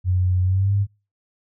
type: tone with pitch glide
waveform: sine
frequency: 91.4 to 100.25 Hz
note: F#2 to G2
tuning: -21 to +39 cents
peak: -16 dBFS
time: 0.04-0.87 s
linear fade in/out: 50 ms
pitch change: +160 cents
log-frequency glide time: 0.43-0.73 s
effects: noise-tail reverb RT60 0.3 s tail -26 dB re dry